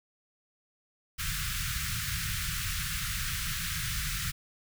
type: band-stop noise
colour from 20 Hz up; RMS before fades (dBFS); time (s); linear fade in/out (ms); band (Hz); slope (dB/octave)
pink; -33; 1.18-4.32; 20; 170 to 1300; 48
effects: none